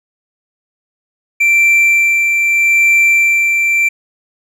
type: tone with tremolo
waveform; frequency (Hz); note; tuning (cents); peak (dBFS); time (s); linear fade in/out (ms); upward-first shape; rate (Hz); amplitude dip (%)
triangle; 2349; D7; 0; -5; 1.4-3.89; 10; sine; 0.8; 35
effects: none